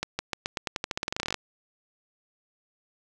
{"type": "accelerating click train", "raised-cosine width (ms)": 0.2, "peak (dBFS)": -11, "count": 21, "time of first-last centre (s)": [0.03, 1.343], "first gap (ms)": 160, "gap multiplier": 0.89, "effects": []}